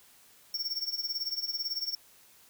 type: tone with tremolo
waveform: square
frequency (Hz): 5470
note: F8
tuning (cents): -37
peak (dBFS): -29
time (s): 0.54-1.95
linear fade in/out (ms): 2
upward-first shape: sine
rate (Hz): 18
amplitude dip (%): 80
effects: white hiss -59 dBFS RMS until 2.49 s